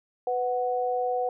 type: tone pair together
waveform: sine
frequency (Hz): 498.5 / 740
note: B4 / F#5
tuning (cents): +16 / 0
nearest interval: perfect fifth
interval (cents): 684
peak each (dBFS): -27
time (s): 0.27-1.29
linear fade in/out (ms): 2
effects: none